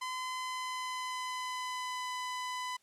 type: tone with pitch glide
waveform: sawtooth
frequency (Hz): 1021 to 1002.9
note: C6 to B5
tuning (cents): -43 to +26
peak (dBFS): -32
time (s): 0.01-2.77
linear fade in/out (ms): 10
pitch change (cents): -31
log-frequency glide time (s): 0.37-2.11
effects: white hiss -70 dBFS RMS until 2.82 s + low-pass 9000 Hz 12 dB/octave